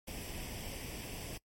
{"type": "noise with comb filter", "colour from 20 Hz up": "pink", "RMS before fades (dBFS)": -43, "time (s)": [0.07, 1.38], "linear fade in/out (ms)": 10, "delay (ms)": 0.37, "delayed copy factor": 0.65, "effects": ["noise-tail reverb RT60 0.1 s tail -23 dB re dry", "MP3 64 kbps"]}